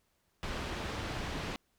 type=low-pass noise; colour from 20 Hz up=pink; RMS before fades=-38 dBFS; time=0.43-1.56 s; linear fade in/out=0 ms; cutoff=4000 Hz; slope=12 dB/octave; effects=pink hiss -75 dBFS RMS until 1.78 s